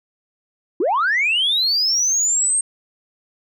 sine linear sweep, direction up, 295 to 8600 Hz, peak -14 dBFS, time 0.8-2.61 s, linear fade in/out 5 ms, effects tanh soft clip ceiling -12 dBFS

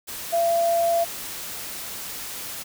sine tone in noise, 678 Hz, E5, 49 cents sharp, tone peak -18 dBFS, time 0.32-1.05 s, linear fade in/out 20 ms, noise white, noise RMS -34 dBFS, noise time 0.07-2.64 s, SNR +13 dB, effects none

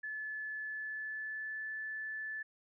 sine tone with pitch glide, 1728 to 1743 Hz, A6 to A6, -32 to -17 cents, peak -38 dBFS, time 0.03-2.43 s, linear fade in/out 10 ms, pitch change +15 cents, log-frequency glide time 0.62-1.66 s, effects none

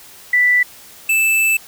sine / square tone pair in turn, 1975.5 / 2637 Hz, B6 / E7, 0 / 0 cents, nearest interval perfect fourth, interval 500 cents, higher second, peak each -10 / -13 dBFS, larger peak first, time 0.33-0.63 / 1.09-1.57 s, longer second, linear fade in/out 5 ms, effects white hiss -41 dBFS RMS until 1.67 s

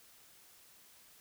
silence, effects white hiss -61 dBFS RMS until 1.2 s

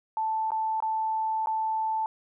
sine tone with dropouts, 880 Hz, A5, in tune, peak -25 dBFS, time 0.17-2.06 s, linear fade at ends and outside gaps 1 ms, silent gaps 0.506-0.518 / 0.803-0.824 / 1.46-1.471 s, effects none

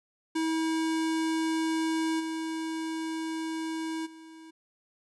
square tone with level steps, 321.7 Hz, E4, 42 cents flat, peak -27 / -32 / -47 dBFS, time 0.35-4.51 s, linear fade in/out 10 ms, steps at 2.19 / 4.05 s, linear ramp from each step 20 ms, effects resampled to 24000 Hz

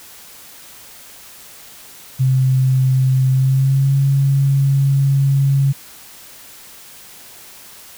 sine tone with pitch glide, 130.8 to 137.62 Hz, C3 to C#3, 0 to -12 cents, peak -11 dBFS, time 2.19-5.73 s, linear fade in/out 20 ms, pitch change +88 cents, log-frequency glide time 3.3-3.95 s, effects white hiss -40 dBFS RMS until 7.97 s

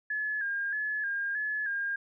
sine tone with vibrato, 1661.2 Hz, G#6, in tune, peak -29 dBFS, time 0.1-1.96 s, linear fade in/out 5 ms, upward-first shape square, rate 1.6 Hz, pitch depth 51 cents each way, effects none

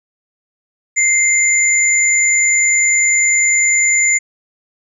sine tone pair together, 2090 / 7030 Hz, C7 / A8, -2 / -2 cents, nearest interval octave + major sixth, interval 2100 cents, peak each -13 dBFS, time 0.96-4.19 s, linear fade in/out 20 ms, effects none

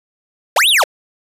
square linear two-way sweep, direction up then down, 425.7 to 3951 to 425.7 Hz, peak -10 dBFS, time 0.56-0.84 s, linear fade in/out 5 ms, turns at 0.69 s, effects resampled to 32000 Hz

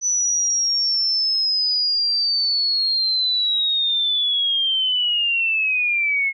sine linear sweep, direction down, 5990 to 2158 Hz, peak -17 dBFS, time 0.01-6.33 s, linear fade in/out 50 ms, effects none

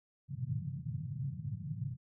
white band-pass noise, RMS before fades -39 dBFS, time 0.28-1.97 s, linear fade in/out 50 ms, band 100 to 160 Hz, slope 48 dB/octave, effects none

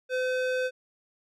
square tone with band-pass filter, 510 Hz, C5, 44 cents flat, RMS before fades -28 dBFS, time 0.09-0.71 s, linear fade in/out 50 ms, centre 1200 Hz, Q 0.6, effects none

